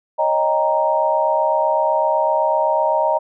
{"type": "chord", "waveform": "sine", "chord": "Eb dominant seventh", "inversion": "third", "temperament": "equal with one note detuned", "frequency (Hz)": [554.4, 622.3, 792.2, 932.3], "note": ["Db5", "Eb5", "G5", "Bb5"], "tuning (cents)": [0, 0, 18, 0], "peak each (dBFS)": [-24, -18, -24, -18], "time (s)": [0.18, 3.19], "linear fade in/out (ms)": 20, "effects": []}